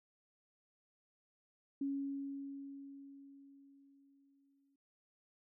sine tone with exponential decay, 277.2 Hz, C#4, in tune, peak -34 dBFS, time 1.81-4.76 s, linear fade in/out 5 ms, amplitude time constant 640 ms, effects none

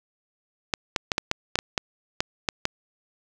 clicks, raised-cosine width 0.2 ms, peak -5 dBFS, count 11, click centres 0.738 / 0.962 / 1.118 / 1.181 / 1.314 / 1.556 / 1.589 / 1.778 / 2.205 / 2.488 / 2.654 s, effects none

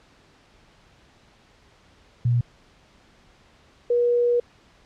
sine tone pair in turn, 120.3 / 481.2 Hz, B2 / B4, -45 / -45 cents, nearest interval 2 octaves, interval 2400 cents, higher second, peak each -17 / -17 dBFS, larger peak neither, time 2.25-2.41 / 3.9-4.4 s, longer second, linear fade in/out 5 ms, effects pink hiss -56 dBFS RMS until 4.85 s + low-pass 5000 Hz 12 dB/octave

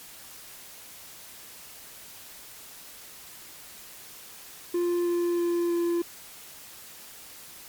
triangle tone with pitch steps, 349.2 / 347.2 / 345.2 / 343.2 Hz, F4 / F4 / F4 / F4, 0 / -10 / -20 / -30 cents, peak -21 dBFS, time 4.74-6.02 s, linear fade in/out 5 ms, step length 320 ms, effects white hiss -46 dBFS RMS until 7.68 s + MP3 96 kbps

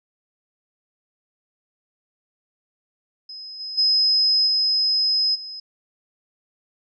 sine tone with level steps, 5080 Hz, D#8, 35 cents sharp, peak -34 / -29 / -15 / -17 / -32 dBFS, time 3.29-5.6 s, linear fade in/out 5 ms, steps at 3.59 / 3.77 / 4.46 / 5.34 s, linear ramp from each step 20 ms, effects none

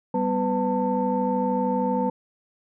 sine tone cluster, 196 / 249 / 501 / 893 Hz, G3 / B3 / B4 / A5, 0 / +14 / +25 / +25 cents, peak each -26 dBFS, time 0.14-2.1 s, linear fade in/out 5 ms, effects tanh soft clip ceiling -12 dBFS

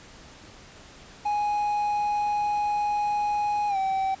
triangle tone with pitch glide, 830.6 to 770.5 Hz, G#5 to G5, 0 to -30 cents, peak -21 dBFS, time 1.25-4.15 s, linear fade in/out 10 ms, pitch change -130 cents, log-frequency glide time 3.68-3.77 s, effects pink hiss -48 dBFS RMS until 4.2 s + resampled to 16000 Hz

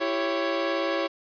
sawtooth chord, C# diminished, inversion first, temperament equal with one note detuned, 333.5 / 392 / 554.4 Hz, E4 / G4 / C#5, +20 / 0 / 0 cents, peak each -25 / -29 / -23 dBFS, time 0-1.08 s, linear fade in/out 20 ms, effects resampled to 11025 Hz + 9-bit

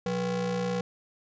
square ring-modulated tone, 152.3 Hz, D#3, 37 cents flat, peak -25 dBFS, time 0.06-0.81 s, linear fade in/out 2 ms, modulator 334 Hz, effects resampled to 16000 Hz

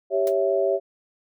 sine chord, C# diminished, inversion second, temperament equal, 392 / 554.4 / 659.3 Hz, G4 / C#5 / E5, 0 / 0 / 0 cents, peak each -23 / -23 / -24 dBFS, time 0.1-0.8 s, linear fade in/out 50 ms
white noise with exponential decay, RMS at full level -34 dBFS, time 0.27-0.35 s, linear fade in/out 0 ms, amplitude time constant 16 ms
effects none

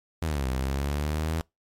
sawtooth exponential two-way sweep, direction down then up, 84.2 to 63.7 to 82.1 Hz, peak -22 dBFS, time 0.22-1.41 s, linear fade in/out 0 ms, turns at 0.48 s, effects noise-tail reverb RT60 0.2 s tail -26 dB re dry + MP3 64 kbps

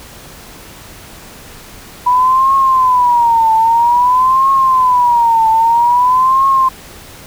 sine tone with vibrato, 981 Hz, B5, 12 cents flat, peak -7 dBFS, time 2.06-6.69 s, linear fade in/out 10 ms, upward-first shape triangle, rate 0.51 Hz, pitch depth 180 cents each way, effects pink hiss -35 dBFS RMS until 7.26 s

